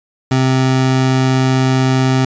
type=tone; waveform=25% pulse; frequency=130.81 Hz; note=C3; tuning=in tune; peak=-7 dBFS; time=0.31-2.25 s; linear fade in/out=5 ms; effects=resampled to 16000 Hz